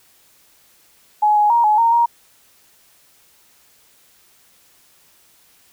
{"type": "tone with pitch steps", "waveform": "sine", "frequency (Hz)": [843, 836, 940, 848, 923, 940], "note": ["G#5", "G#5", "A#5", "G#5", "A#5", "A#5"], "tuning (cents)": [26, 11, 14, 36, -17, 14], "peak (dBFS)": -11, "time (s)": [1.22, 2.06], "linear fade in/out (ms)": 10, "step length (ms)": 140, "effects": ["white hiss -54 dBFS RMS until 5.72 s"]}